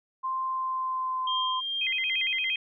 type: tone with pitch glide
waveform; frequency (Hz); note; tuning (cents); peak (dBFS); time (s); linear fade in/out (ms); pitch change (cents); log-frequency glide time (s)
sine; 1046.5 to 1028.5; C6 to C6; 0 to -30; -27; 0.23-1.61; 20; -30; 0.43-1.41
type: tone with tremolo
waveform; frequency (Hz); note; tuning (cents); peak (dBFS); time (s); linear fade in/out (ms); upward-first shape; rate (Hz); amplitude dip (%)
sine; 3198; G7; +34; -27; 1.27-2.56; 5; triangle; 2.4; 40
type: tone with vibrato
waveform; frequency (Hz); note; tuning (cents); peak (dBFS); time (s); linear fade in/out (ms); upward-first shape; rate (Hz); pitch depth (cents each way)
sine; 2276; C#7; +45; -27; 1.81-2.56; 5; square; 8.7; 170
effects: none